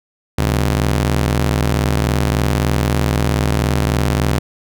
sawtooth ring-modulated tone, 103.83 Hz, G#2, in tune, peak -7 dBFS, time 0.38-4.39 s, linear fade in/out 5 ms, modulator 30.3 Hz, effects none

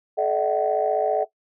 sine tone cluster, 431.7 / 601 / 656 / 756 Hz, A4 / D5 / E5 / F#5, -33 / +40 / -9 / +37 cents, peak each -24 dBFS, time 0.17-1.25 s, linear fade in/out 20 ms, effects noise-tail reverb RT60 0.1 s tail -17 dB re dry + tanh soft clip ceiling -10 dBFS

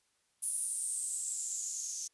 violet noise with band-pass filter sweep, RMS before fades -37 dBFS, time 0.42-2.08 s, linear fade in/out 10 ms, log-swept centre 10000 to 6100 Hz, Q 8, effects white hiss -75 dBFS RMS until 2.13 s + resampled to 24000 Hz

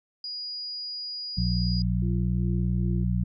sine tone, 4890 Hz, D#8, 31 cents flat, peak -32 dBFS, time 0.24-1.82 s, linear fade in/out 2 ms
harmonic tone, 60.2 Hz, B1, 44 cents flat, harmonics 1 / 2 / 3, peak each -27 / -27 / -27 dBFS, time 1.37-3.24 s, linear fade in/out 10 ms
sine tone with tremolo, 342.3 Hz, F4, 35 cents flat, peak -36 dBFS, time 2.02-3.04 s, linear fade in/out 5 ms, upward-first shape sine, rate 2.5 Hz, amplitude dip 75%
effects none

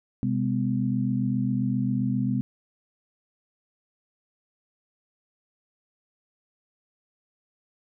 sine tone cluster, 128.4 / 203.8 / 251.3 Hz, C3 / G#3 / B3, -32 / -32 / +30 cents, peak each -27 dBFS, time 0.23-2.41 s, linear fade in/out 0 ms, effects none

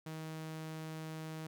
sawtooth tone, 158.4 Hz, D#3, 31 cents sharp, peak -38 dBFS, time 0.06-1.47 s, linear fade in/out 5 ms, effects none

